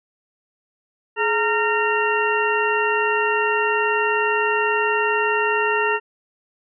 harmonic tone with a mistuned harmonic, 459.6 Hz, A#4, 25 cents flat, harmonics 1 / 2 / 3 / 4 / 6, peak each -22 / -23 / -25 / -24 / -25 dBFS, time 1.16-6 s, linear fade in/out 50 ms, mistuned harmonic 1, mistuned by -140 cents, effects none

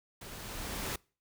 pink noise with level ramp, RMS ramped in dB -47 to -35 dBFS, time 0.21-0.96 s, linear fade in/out 5 ms, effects noise-tail reverb RT60 0.4 s tail -26 dB re dry

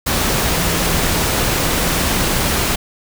sine tone in noise, 168.8 Hz, E3, 41 cents sharp, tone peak -25 dBFS, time 0.44-1.25 s, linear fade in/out 10 ms, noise pink, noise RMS -17 dBFS, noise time 0.06-2.76 s, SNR -11 dB, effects none

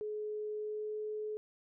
sine tone with pitch glide, 424.2 to 426.9 Hz, G#4 to G#4, +37 to +48 cents, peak -36 dBFS, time 0.01-1.37 s, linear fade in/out 0 ms, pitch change +11 cents, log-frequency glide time 0.54-0.97 s, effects none

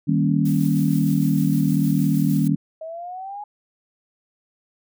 sine chord, Eb dominant seventh, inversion none, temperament equal, 155.56 / 196 / 233.1 / 277.2 Hz, Eb3 / G3 / Bb3 / Db4, 0 / 0 / 0 / 0 cents, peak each -20 / -22 / -24 / -22 dBFS, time 0.07-2.56 s, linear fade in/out 20 ms
blue noise with tremolo, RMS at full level -38 dBFS, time 0.45-2.48 s, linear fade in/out 5 ms, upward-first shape square, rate 6.5 Hz, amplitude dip 25%
sine exponential sweep, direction up, 632 to 839 Hz, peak -30 dBFS, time 2.81-3.44 s, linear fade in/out 5 ms
effects none

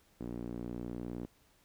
sawtooth tone with band-pass filter, 59.6 Hz, A#1, 39 cents sharp, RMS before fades -41 dBFS, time 0.2-1.26 s, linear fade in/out 10 ms, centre 280 Hz, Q 1.8, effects pink hiss -68 dBFS RMS until 1.64 s

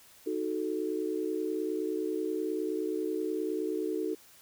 sine chord, D# diminished, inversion none, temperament equal, 311.1 / 370 / 440 Hz, D#4 / F#4 / A4, 0 / 0 / 0 cents, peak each -34 dBFS, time 0.26-4.15 s, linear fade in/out 10 ms, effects white hiss -57 dBFS RMS until 4.41 s

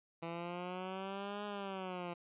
10% pulse exponential two-way sweep, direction up then down, 165.9 to 207.7 to 171.9 Hz, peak -32 dBFS, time 0.22-2.14 s, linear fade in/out 10 ms, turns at 1.45 s, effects resampled to 8000 Hz

